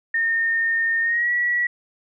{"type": "tone with pitch glide", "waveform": "sine", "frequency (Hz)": [1828, 1934.5], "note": ["A#6", "B6"], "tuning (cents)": [-34, -36], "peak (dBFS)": -18, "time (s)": [0.14, 1.67], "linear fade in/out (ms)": 5, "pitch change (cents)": 98, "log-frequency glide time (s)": [1.02, 1.31], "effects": []}